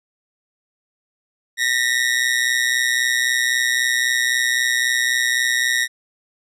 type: ring-modulated tone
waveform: sawtooth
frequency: 1882 Hz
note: A#6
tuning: 16 cents sharp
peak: -10 dBFS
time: 1.57-5.88 s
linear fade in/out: 50 ms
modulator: 61.9 Hz
effects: low-pass 11000 Hz 12 dB/octave